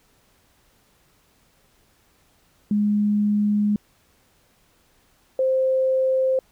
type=tone pair in turn; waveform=sine; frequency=207.7 / 523.4 Hz; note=G#3 / C5; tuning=0 / 0 cents; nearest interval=octave + major third; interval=1600 cents; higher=second; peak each=-17 dBFS; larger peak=neither; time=2.71-3.76 / 5.39-6.39 s; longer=first; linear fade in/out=2 ms; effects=pink hiss -61 dBFS RMS until 6.51 s